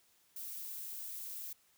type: noise with amplitude modulation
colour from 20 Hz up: violet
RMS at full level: -43 dBFS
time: 0.36-1.53 s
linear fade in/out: 5 ms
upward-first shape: sine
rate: 198 Hz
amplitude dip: 25%
effects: white hiss -70 dBFS RMS until 1.77 s